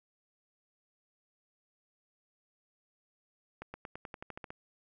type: accelerating click train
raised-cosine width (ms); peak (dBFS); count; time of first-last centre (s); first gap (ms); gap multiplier
0.5; -27; 11; 3.62-4.505; 120; 0.93
effects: none